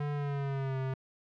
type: tone with pitch glide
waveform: square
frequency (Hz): 145.9 to 132.25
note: D3 to C3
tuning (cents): -11 to +19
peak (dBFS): -32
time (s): 0-0.94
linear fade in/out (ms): 5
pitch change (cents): -170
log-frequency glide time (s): 0.13-0.78
effects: low-pass 2000 Hz 12 dB/octave